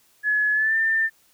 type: tone with pitch glide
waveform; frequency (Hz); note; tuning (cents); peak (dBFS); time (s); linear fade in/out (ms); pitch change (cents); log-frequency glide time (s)
sine; 1700 to 1791.7; G#6 to A6; +40 to +31; -18; 0.23-1.1; 50; +91; 0.53-0.76
effects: white hiss -60 dBFS RMS until 1.33 s